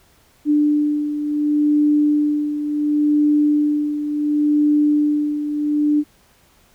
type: beating tone pair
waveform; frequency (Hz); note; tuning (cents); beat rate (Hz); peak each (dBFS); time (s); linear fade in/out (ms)
sine; 296.6 / 297.3; D4 / D4; +17 / +21; 0.7; -15 / -22; 0.45-6.04; 50
effects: pink hiss -55 dBFS RMS until 6.74 s